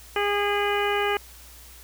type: harmonic tone with a mistuned harmonic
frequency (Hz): 408.6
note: G#4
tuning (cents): -28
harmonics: 1 / 2 / 3 / 4 / 5 / 6 / 7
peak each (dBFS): -25 / -28 / -30 / -31 / -32 / -33 / -33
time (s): 0.16-1.17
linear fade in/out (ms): 2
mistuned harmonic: 7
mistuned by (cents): +49
effects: added 60 Hz sine -48 dBFS peak until 1.83 s + white hiss -48 dBFS RMS until 1.83 s